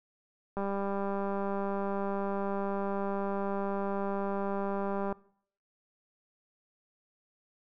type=click train; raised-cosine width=1 ms; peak=-21 dBFS; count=903; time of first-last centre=0.57-5.126 s; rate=198 Hz; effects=noise-tail reverb RT60 0.6 s tail -22 dB re dry